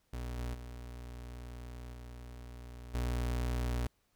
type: tone with level steps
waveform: 35% pulse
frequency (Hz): 60.6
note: B1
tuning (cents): -32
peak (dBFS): -36 / -34 / -42 / -44 / -30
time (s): 0.13-3.87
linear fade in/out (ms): 5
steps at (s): 0.38 / 0.54 / 1.93 / 2.94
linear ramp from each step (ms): 5
effects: pink hiss -75 dBFS RMS until 4.15 s

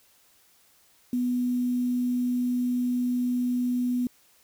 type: tone with quantisation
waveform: sine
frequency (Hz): 246.9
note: B3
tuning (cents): 0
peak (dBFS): -23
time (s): 1.13-4.07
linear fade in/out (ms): 2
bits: 8
effects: white hiss -61 dBFS RMS until 4.43 s

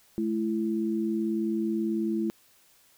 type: tone pair together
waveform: sine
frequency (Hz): 215.7 / 334.1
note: A3 / E4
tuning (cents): -34 / +23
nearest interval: minor sixth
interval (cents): 757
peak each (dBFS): -28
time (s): 0.18-2.3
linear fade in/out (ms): 0
effects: white hiss -61 dBFS RMS until 2.97 s

